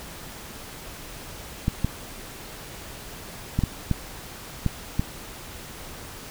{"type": "clicks", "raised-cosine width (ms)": 5, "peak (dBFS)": -9, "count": 7, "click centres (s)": [1.681, 1.846, 3.59, 3.637, 3.913, 4.663, 4.995], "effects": ["pink hiss -40 dBFS RMS until 6.3 s"]}